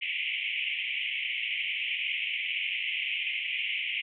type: band-pass noise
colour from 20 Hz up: pink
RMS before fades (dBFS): -32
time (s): 0.01-4.02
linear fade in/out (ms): 20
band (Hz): 2100 to 3100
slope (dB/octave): 96
effects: none